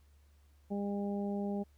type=harmonic tone; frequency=201.7 Hz; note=G3; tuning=50 cents sharp; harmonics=1 / 2 / 3 / 4; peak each=-34 / -40 / -44 / -46 dBFS; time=0.7-1.64 s; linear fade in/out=20 ms; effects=added 72 Hz sine -61 dBFS peak until 1.77 s + pink hiss -74 dBFS RMS until 1.77 s